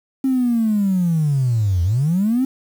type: linear two-way sweep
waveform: triangle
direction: down then up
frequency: 269.5 to 82.6 to 269.5 Hz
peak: -11 dBFS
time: 0.24-2.45 s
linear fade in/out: 5 ms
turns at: 1.83 s
effects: tanh soft clip ceiling -12 dBFS + 7-bit